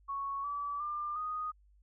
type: tone with pitch steps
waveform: sine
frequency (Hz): 1108.7 / 1151.1 / 1195.2 / 1240.9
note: C#6 / D6 / D6 / D#6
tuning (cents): 0 / -35 / +30 / -5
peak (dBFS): -34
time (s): 0.08-1.52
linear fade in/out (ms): 20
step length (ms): 360
effects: added 50 Hz sine -61 dBFS peak until 1.82 s